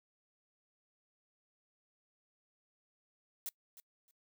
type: noise with echo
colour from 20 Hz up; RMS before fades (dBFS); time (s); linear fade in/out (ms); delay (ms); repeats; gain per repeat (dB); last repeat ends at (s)
blue; -40; 3.46-3.49; 0; 310; 2; -15; 4.11
effects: noise-tail reverb RT60 0.1 s tail -25 dB re dry